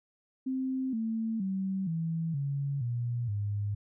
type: tone with pitch steps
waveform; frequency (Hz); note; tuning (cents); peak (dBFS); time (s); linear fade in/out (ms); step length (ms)
sine; 261.6 / 223.8 / 191.5 / 163.85 / 140.19 / 119.94 / 102.62; C4 / A3 / G3 / E3 / C#3 / A#2 / G#2; 0 / +30 / -40 / -10 / +20 / +50 / -20; -29; 0.46-3.75; 10; 470
effects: none